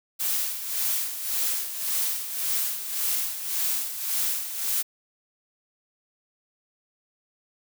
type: noise with tremolo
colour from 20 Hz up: blue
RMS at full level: -25 dBFS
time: 0.19-4.83 s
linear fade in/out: 20 ms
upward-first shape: sine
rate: 1.8 Hz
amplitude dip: 65%
effects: none